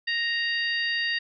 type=harmonic tone; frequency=932.3 Hz; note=A#5; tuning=in tune; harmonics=2 / 3 / 4 / 5; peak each=-26 / -31 / -35 / -33 dBFS; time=0.07-1.19 s; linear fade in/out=10 ms; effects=none